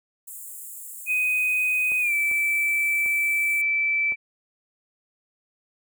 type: high-pass noise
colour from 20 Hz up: pink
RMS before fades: -39 dBFS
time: 0.27-3.62 s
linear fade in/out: 10 ms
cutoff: 7200 Hz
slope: 96 dB/octave
type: tone with pitch glide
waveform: sine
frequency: 2502 to 2321 Hz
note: D#7 to D7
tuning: +9 to -21 cents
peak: -20 dBFS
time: 1.06-4.16 s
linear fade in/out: 50 ms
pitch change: -130 cents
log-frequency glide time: 2-2.13 s
type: clicks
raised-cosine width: 1 ms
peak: -29 dBFS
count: 4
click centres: 1.919 / 2.314 / 3.061 / 4.122 s
effects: none